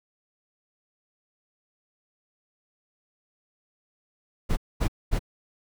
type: noise bursts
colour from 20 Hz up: brown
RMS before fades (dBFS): -22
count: 3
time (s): 4.49-5.193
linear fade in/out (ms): 20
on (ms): 81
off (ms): 230
effects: none